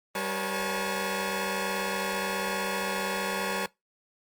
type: tone cluster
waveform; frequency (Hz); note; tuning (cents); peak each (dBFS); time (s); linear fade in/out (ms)
15% pulse; 194.1 / 478.5 / 547 / 856; G3 / A#4 / C#5 / A5; -17 / +45 / -23 / -48; -28; 0.15-3.66; 2
effects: noise-tail reverb RT60 0.2 s tail -23 dB re dry + Opus 32 kbps